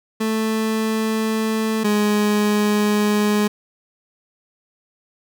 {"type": "tone pair in turn", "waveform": "30% pulse", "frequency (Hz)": [220, 208.8], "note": ["A3", "G#3"], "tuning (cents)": [0, 10], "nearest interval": "minor second", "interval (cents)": 90, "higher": "first", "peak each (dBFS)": [-16, -13], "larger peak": "second", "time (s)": [[0.2, 1.84], [1.84, 3.48]], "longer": "neither", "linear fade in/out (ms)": 10, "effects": []}